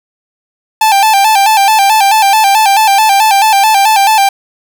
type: tone with vibrato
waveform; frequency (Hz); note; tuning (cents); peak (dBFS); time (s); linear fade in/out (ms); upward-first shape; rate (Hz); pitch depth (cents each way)
45% pulse; 830.6; G#5; 0; -5; 0.81-4.29; 5; square; 4.6; 87
effects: none